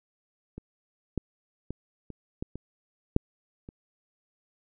clicks, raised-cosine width 3 ms, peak -26 / -15 / -21 / -27 / -19 / -24 / -7 / -29 dBFS, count 8, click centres 0.58 / 1.177 / 1.706 / 2.103 / 2.425 / 2.556 / 3.164 / 3.689 s, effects none

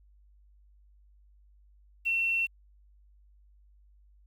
sine tone with quantisation, 2710 Hz, E7, 47 cents sharp, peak -25 dBFS, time 2.05-2.47 s, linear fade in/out 20 ms, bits 9, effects added 50 Hz sine -57 dBFS peak until 4.26 s

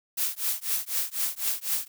blue noise with tremolo, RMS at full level -25 dBFS, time 0.17-1.88 s, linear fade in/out 10 ms, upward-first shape triangle, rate 4 Hz, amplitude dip 100%, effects none

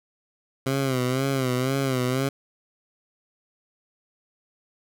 15% pulse tone with vibrato, 131.2 Hz, C3, 5 cents sharp, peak -16 dBFS, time 0.66-2.29 s, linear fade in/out 5 ms, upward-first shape sine, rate 2 Hz, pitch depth 83 cents each way, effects none

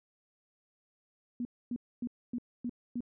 sine tone bursts, 241.8 Hz, B3, 36 cents flat, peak -32 dBFS, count 6, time 1.4-3.006 s, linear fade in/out 2 ms, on 51 ms, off 260 ms, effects none

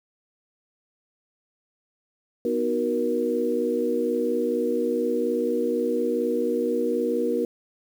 sine chord, B major seventh, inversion none, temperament equal with one note detuned, 246.9 / 311.1 / 370 / 472.4 Hz, B3 / D#4 / F#4 / A#4, 0 / 0 / 0 / +23 cents, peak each -28 / -30 / -29 / -24 dBFS, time 2.45-7.45 s, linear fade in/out 2 ms, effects 8-bit

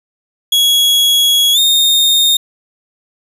40% pulse tone with pitch glide, 3334 to 3678 Hz, G#7 to A#7, +6 to -24 cents, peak -7 dBFS, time 0.52-2.37 s, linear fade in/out 5 ms, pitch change +170 cents, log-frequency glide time 1.53-1.59 s, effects none

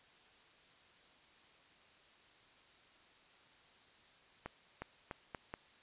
accelerating click train, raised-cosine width 0.5 ms, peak -27 dBFS, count 5, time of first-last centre 4.46-5.539 s, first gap 360 ms, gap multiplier 0.81, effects white hiss -64 dBFS RMS until 5.82 s + resampled to 8000 Hz

